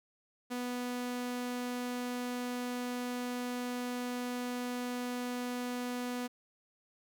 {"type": "tone", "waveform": "sawtooth", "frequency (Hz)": 246.4, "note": "B3", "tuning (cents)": -4, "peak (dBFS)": -31, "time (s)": [0.5, 6.28], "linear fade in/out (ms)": 20, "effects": []}